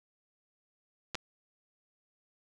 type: clicks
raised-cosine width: 0.2 ms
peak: -18 dBFS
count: 2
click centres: 1.147 / 1.153 s
effects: none